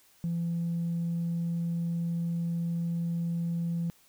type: tone with tanh clipping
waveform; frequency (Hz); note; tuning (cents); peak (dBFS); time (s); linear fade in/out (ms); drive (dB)
triangle; 169.3; E3; +46; -28; 0.24-3.9; 0; 5
effects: white hiss -62 dBFS RMS until 4.08 s